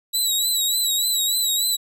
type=tone with vibrato; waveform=20% pulse; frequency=3900 Hz; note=B7; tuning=23 cents flat; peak=-13 dBFS; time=0.13-1.77 s; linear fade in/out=20 ms; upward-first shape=sine; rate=3.4 Hz; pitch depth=63 cents each way; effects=none